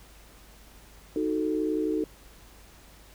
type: chord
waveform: sine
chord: D# diminished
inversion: none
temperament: equal with one note detuned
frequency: 311.1 / 370 / 442 Hz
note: D#4 / F#4 / A4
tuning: 0 / 0 / +8 cents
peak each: -27 / -32 / -30 dBFS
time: 1.16-2.04 s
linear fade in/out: 2 ms
effects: added 50 Hz sine -53 dBFS peak until 3.14 s + pink hiss -54 dBFS RMS until 3.14 s